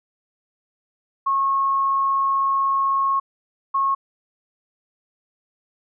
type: tone bursts at uneven times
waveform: sine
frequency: 1091 Hz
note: C#6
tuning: 28 cents flat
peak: -17 dBFS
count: 2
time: 1.26-3.2 / 3.74-3.95 s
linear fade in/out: 10 ms
effects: none